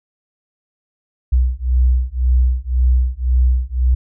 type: beating tone pair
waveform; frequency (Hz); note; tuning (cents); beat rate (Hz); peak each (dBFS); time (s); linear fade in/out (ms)
sine; 61.74 / 63.64; B1 / C2; 0 / -47; 1.9; -15; 1.32-3.95; 10
effects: none